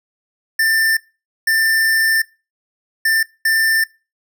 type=tone bursts at uneven times; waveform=square; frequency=1787 Hz; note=A6; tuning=26 cents sharp; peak=-13 dBFS; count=4; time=0.59-0.97 / 1.47-2.22 / 3.05-3.23 / 3.45-3.84 s; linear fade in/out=5 ms; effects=noise-tail reverb RT60 0.3 s tail -24 dB re dry